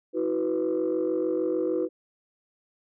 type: chord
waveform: sine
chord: E suspended second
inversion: none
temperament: equal with one note detuned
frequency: 323.4 / 370 / 493.9 Hz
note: E4 / F#4 / B4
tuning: -33 / 0 / 0 cents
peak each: -27 dBFS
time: 0.13-1.89 s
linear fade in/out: 50 ms
effects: tanh soft clip ceiling -18 dBFS